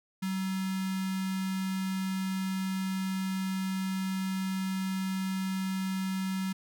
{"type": "tone with notch filter", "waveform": "square", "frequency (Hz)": 189.8, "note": "F#3", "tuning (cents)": 44, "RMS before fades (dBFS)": -32, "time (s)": [0.22, 6.53], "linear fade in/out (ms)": 10, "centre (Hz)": 570, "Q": 0.87, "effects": []}